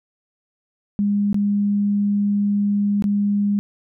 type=tone with dropouts; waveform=sine; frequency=203.6 Hz; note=G#3; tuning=34 cents flat; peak=-16 dBFS; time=0.99-3.59 s; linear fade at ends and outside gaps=0 ms; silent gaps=1.329-1.344 / 3.023-3.041 s; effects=none